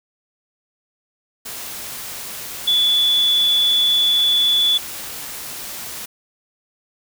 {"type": "tone in noise", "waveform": "sine", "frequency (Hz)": 3446, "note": "A7", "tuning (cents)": -37, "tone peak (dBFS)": -13, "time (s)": [2.67, 4.78], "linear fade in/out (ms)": 10, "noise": "white", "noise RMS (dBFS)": -31, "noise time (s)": [1.45, 6.06], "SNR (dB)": 15, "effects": []}